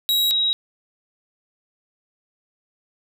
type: tone pair in turn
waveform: 45% pulse / sine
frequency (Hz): 3844 / 3830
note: B7 / A#7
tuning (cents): -48 / +46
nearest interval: unison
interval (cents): 6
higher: first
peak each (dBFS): -17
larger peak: neither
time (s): 0.09-0.31 / 0.31-0.53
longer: neither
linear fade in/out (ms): 0
effects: none